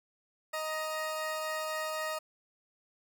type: tone pair together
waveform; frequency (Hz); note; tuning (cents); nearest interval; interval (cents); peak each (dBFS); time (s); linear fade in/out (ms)
20% pulse; 624.7 / 939; D#5 / A#5; +7 / +12; perfect fifth; 705; -29 / -37; 0.53-2.19; 10
effects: none